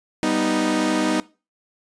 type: chord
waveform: sawtooth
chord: G augmented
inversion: none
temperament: equal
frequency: 196 / 246.9 / 311.1 Hz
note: G3 / B3 / D#4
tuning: 0 / 0 / 0 cents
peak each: -23 / -20 / -17 dBFS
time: 0.23-1.2 s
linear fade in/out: 0 ms
effects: noise-tail reverb RT60 0.3 s tail -20 dB re dry + resampled to 22050 Hz